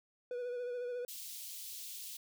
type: tone with vibrato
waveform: triangle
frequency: 490 Hz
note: B4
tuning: 14 cents flat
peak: -35 dBFS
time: 0.31-1.05 s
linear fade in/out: 2 ms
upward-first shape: sine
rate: 14 Hz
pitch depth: 30 cents each way
type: high-pass noise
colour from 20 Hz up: white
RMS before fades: -46 dBFS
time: 1.08-2.17 s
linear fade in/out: 5 ms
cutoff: 3000 Hz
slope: 24 dB/octave
effects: none